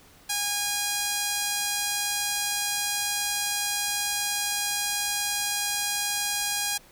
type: tone with band-pass filter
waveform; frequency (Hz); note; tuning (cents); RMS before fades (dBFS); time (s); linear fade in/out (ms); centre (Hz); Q
sawtooth; 819; G#5; -24; -28; 0.29-6.78; 10; 8300; 0.72
effects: pink hiss -54 dBFS RMS until 6.91 s